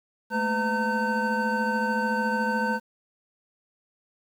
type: tone cluster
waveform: triangle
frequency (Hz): 216 / 229.7 / 505 / 915 / 1529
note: A3 / A#3 / B4 / A#5 / G6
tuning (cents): -32 / -25 / +39 / -32 / -44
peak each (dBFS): -27 / -34 / -29 / -26 / -27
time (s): 0.3-2.8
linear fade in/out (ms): 50
effects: 9-bit